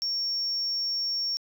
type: tone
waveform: sine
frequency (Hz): 5500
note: F8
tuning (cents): -27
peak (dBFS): -25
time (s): 0.02-1.37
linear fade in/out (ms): 0
effects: tanh soft clip ceiling -22 dBFS + 11-bit